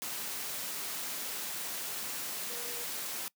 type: tone in noise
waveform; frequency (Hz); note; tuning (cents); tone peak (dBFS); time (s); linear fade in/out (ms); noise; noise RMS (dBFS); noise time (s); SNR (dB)
sine; 478.8; A#4; +46; -47; 2.5-2.84; 0; white; -38; 0.02-3.28; -12
effects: noise-tail reverb RT60 0.1 s tail -23 dB re dry + high-pass 150 Hz 12 dB/octave